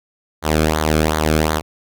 sawtooth tone with flanger, 77.78 Hz, D#2, in tune, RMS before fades -17 dBFS, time 0.42-1.62 s, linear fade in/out 50 ms, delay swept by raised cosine 0.37 to 1.08 ms, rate 2.7 Hz, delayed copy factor -0.75, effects none

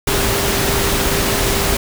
sine tone in noise, 396.7 Hz, G4, 21 cents sharp, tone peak -23 dBFS, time 0.07-1.77 s, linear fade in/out 5 ms, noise pink, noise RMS -17 dBFS, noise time 0.07-1.77 s, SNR -9 dB, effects none

